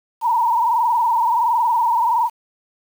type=tone with frequency modulation; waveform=sine; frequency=938 Hz; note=A#5; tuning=11 cents sharp; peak=-14 dBFS; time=0.21-2.3 s; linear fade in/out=50 ms; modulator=21.4 Hz; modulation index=2.3; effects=7-bit